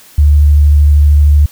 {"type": "tone with vibrato", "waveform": "sine", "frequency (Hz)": 73.42, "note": "D2", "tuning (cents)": 0, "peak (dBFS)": -3, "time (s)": [0.18, 1.46], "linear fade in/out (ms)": 5, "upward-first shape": "square", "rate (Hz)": 13, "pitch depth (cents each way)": 11, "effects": ["white hiss -40 dBFS RMS until 1.51 s"]}